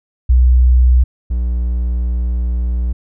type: tone pair in turn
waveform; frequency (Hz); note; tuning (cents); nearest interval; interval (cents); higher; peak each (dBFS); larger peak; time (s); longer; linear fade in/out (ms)
sine / triangle; 62.2 / 60.22; B1 / B1; +13 / -43; minor second; 56; first; -6 / -12; first; 0.29-1.04 / 1.3-2.93; second; 10
effects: none